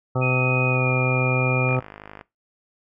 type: harmonic tone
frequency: 128.1 Hz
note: C3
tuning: 36 cents flat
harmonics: 1 / 2 / 3 / 4 / 5 / 6 / 7 / 9 / 10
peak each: -21 / -30 / -30 / -28 / -33 / -34 / -34 / -36 / -32 dBFS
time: 0.15-1.8 s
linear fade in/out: 10 ms
type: tone with pitch glide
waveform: sine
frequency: 2493 to 2414 Hz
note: D#7 to D7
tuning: +3 to +47 cents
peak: -23 dBFS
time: 0.21-1.77 s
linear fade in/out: 20 ms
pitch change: -56 cents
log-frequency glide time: 0.69-0.91 s
type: click train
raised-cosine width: 0.5 ms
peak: -23 dBFS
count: 28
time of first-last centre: 1.69-2.211 s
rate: 51.8 Hz
effects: noise-tail reverb RT60 0.2 s tail -20 dB re dry

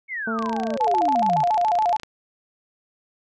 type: exponential sweep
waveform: sine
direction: down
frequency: 2240 to 136.5 Hz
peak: -26 dBFS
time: 0.08-1.45 s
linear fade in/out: 50 ms
type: harmonic tone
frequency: 224.4 Hz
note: A3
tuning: 34 cents sharp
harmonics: 1 / 2 / 3 / 4 / 5 / 7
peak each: -26 / -31 / -34 / -40 / -43 / -42 dBFS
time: 0.27-0.77 s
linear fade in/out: 5 ms
type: click train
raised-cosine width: 0.2 ms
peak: -17 dBFS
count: 48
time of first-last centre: 0.39-2.033 s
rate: 28.6 Hz
type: tone with vibrato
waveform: sine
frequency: 780 Hz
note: G5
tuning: 9 cents flat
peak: -17 dBFS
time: 0.8-1.97 s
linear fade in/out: 10 ms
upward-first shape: square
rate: 7.1 Hz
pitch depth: 180 cents each way
effects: none

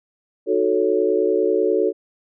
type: chord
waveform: sine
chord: D# half-diminished seventh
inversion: none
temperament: equal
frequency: 311.1 / 370 / 440 / 554.4 Hz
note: D#4 / F#4 / A4 / C#5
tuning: 0 / 0 / 0 / 0 cents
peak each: -25 / -20 / -19 / -24 dBFS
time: 0.46-1.93 s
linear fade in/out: 50 ms
effects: none

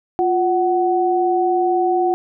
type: tone pair together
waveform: sine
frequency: 352.1 / 746 Hz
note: F4 / F#5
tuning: +14 / +14 cents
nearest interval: octave + minor second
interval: 1300 cents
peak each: -17 dBFS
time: 0.19-2.14 s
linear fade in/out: 0 ms
effects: none

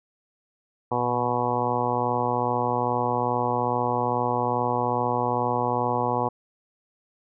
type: harmonic tone with a mistuned harmonic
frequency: 122.4 Hz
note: B2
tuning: 15 cents flat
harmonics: 1 / 2 / 3 / 4 / 5 / 6 / 7 / 8 / 9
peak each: -32 / -32 / -33 / -29 / -34 / -30 / -28 / -29 / -33 dBFS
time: 0.91-6.29 s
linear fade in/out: 10 ms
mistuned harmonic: 1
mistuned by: -30 cents
effects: none

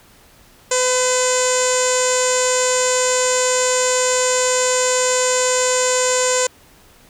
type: tone with low-pass filter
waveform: sawtooth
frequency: 506 Hz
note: B4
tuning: 42 cents sharp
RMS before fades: -17 dBFS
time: 0.71-6.47 s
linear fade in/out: 5 ms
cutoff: 7300 Hz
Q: 8.7
effects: pink hiss -49 dBFS RMS until 7.09 s

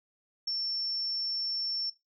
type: tone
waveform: sine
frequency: 5420 Hz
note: E8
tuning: 47 cents sharp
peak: -29 dBFS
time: 0.47-1.9 s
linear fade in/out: 5 ms
effects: noise-tail reverb RT60 0.2 s tail -20 dB re dry

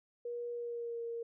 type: tone with pitch glide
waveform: sine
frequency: 478.1 to 465.6 Hz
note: A#4 to A#4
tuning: +44 to -2 cents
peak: -37 dBFS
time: 0.25-1.23 s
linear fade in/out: 5 ms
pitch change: -46 cents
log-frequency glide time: 0.51-1.02 s
effects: none

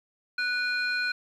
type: tone cluster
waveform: sine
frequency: 1479 / 2444 / 4173 Hz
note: F#6 / D#7 / C8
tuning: -1 / -32 / -5 cents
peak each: -26 / -32 / -33 dBFS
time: 0.38-1.12 s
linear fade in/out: 5 ms
effects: tanh soft clip ceiling -19 dBFS + 10-bit

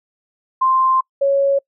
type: tone pair in turn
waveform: sine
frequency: 1046.5 / 554.4 Hz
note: C6 / C#5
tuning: 0 / 0 cents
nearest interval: major seventh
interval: 1100 cents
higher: first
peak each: -12 dBFS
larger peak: neither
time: 0.61-1.01 / 1.21-1.59 s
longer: first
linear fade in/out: 10 ms
effects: noise-tail reverb RT60 0.1 s tail -26 dB re dry

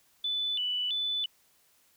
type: tone with vibrato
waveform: sine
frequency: 3221 Hz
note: G7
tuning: 46 cents sharp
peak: -28 dBFS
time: 0.24-1.26 s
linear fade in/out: 5 ms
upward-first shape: square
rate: 1.5 Hz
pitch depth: 140 cents each way
effects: white hiss -66 dBFS RMS until 1.96 s

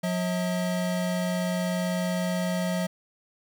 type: tone pair together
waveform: square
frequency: 180 / 640.6 Hz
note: F#3 / E5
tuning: -47 / -50 cents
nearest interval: octave + minor seventh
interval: 2197 cents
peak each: -27 / -32 dBFS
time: 0.03-2.87 s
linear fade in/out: 10 ms
effects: none

